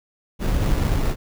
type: noise with sample-and-hold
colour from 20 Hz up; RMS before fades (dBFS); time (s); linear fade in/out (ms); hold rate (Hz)
brown; -20; 0.39-1.16; 50; 3150
effects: none